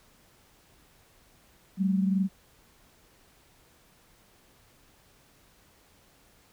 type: tone pair together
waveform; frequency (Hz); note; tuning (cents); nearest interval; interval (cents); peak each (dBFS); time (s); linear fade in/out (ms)
sine; 189.7 / 212.2; F#3 / G#3; +43 / +38; major second; 195; -23 / -31; 1.77-2.29; 50
effects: pink hiss -61 dBFS RMS until 6.52 s